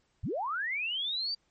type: linear sweep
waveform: sine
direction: up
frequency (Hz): 51.4 to 4710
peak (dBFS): -30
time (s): 0.23-1.35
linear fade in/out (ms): 10
effects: pink hiss -73 dBFS RMS until 1.5 s + MP3 32 kbps